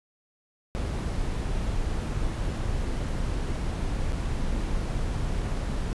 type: noise with dropouts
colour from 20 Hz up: brown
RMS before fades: -28 dBFS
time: 0.75-5.93 s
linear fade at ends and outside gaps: 0 ms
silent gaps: 4.122-4.13 s
effects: resampled to 24000 Hz